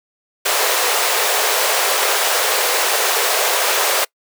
pink high-pass noise, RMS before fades -17 dBFS, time 0.45-4.05 s, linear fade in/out 10 ms, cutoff 420 Hz, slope 48 dB/octave, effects noise-tail reverb RT60 0.1 s tail -25 dB re dry

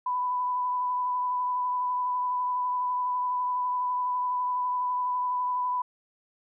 sine tone with vibrato, 995 Hz, B5, 13 cents sharp, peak -25 dBFS, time 0.06-5.82 s, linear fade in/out 5 ms, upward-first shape triangle, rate 12 Hz, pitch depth 17 cents each way, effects none

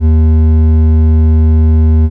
sine tone with hard clipping, 79 Hz, D#2, 27 cents sharp, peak -6 dBFS, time 0-2.1 s, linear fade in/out 50 ms, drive 8 dB, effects none

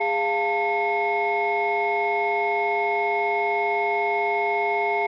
sine tone cluster, 410.2 / 695 / 891 / 2167 Hz, G#4 / F5 / A5 / C#7, -21 / -9 / +22 / -40 cents, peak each -25 dBFS, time 0-5.07 s, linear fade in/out 10 ms, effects tanh soft clip ceiling -14 dBFS

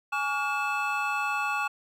triangle tone cluster, 834 / 1134 / 1423 / 2625 Hz, G#5 / C#6 / F6 / E7, +7 / +39 / +32 / -8 cents, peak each -30 dBFS, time 0.12-1.68 s, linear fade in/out 10 ms, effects none

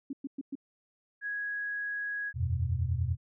sine tone bursts, 275.1 Hz, C#4, 13 cents flat, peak -33 dBFS, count 4, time 0.1-0.554 s, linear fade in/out 5 ms, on 31 ms, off 110 ms
sine tone, 1661.2 Hz, G#6, in tune, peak -32 dBFS, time 1.21-2.33 s, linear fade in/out 50 ms
sine chord, E suspended second, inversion none, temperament just, 82.41 / 92.71 / 123.61 Hz, E2 / F#2 / B2, 0 / +4 / +2 cents, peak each -31 / -32 / -32 dBFS, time 2.34-3.17 s, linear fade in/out 50 ms
effects none

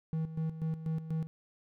triangle tone with tremolo, 160 Hz, D#3, 49 cents sharp, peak -28 dBFS, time 0.13-1.27 s, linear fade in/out 0 ms, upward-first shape square, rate 4.1 Hz, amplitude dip 70%, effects none

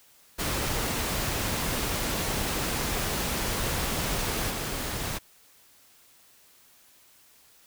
pink noise with level steps, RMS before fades -29 / -32 dBFS, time 0.38-5.19 s, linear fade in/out 20 ms, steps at 4.49 s, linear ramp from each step 20 ms, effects white hiss -58 dBFS RMS until 7.66 s

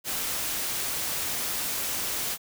white noise, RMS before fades -30 dBFS, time 0.04-2.38 s, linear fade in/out 50 ms, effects none

